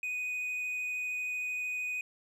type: tone with vibrato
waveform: triangle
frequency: 2489 Hz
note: D#7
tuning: in tune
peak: -31 dBFS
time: 0.03-2.01 s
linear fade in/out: 2 ms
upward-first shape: sine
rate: 13 Hz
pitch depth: 8 cents each way
effects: none